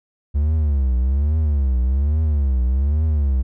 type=tone with vibrato; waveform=triangle; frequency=69.8 Hz; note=C#2; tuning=13 cents sharp; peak=-13 dBFS; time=0.34-3.43 s; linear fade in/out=20 ms; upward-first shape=triangle; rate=1.2 Hz; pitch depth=240 cents each way; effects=none